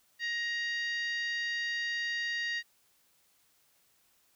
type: harmonic tone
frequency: 939 Hz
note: A#5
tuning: 12 cents sharp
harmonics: 2 / 3 / 4 / 5 / 6 / 7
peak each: -32 / -42 / -43 / -43 / -54 / -54 dBFS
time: 0.19-2.63 s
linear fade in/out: 50 ms
effects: white hiss -69 dBFS RMS until 4.35 s